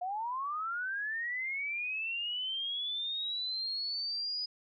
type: linear sweep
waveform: sine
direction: up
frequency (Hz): 701 to 4978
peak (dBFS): -33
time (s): 0.01-4.46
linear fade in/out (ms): 10
effects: none